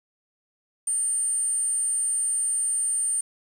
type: tone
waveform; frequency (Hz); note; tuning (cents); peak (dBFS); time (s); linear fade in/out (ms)
sine; 8940; C#9; +14; -21; 0.87-3.21; 5
effects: tanh soft clip ceiling -19 dBFS + 8-bit